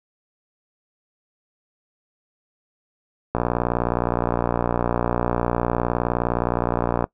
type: click train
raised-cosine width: 1 ms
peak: -6 dBFS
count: 221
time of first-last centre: 3.35-7.041 s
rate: 59.6 Hz
effects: noise-tail reverb RT60 0.1 s tail -21 dB re dry